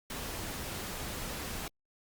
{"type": "noise", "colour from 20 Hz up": "pink", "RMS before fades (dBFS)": -39, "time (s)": [0.1, 1.68], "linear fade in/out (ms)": 2, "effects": ["Opus 48 kbps"]}